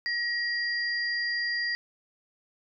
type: tone pair together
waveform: sine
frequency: 1900 / 4788 Hz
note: A#6 / D8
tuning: +33 / +33 cents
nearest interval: octave + major third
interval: 1600 cents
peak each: -28 / -32 dBFS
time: 0.06-1.75 s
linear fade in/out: 0 ms
effects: none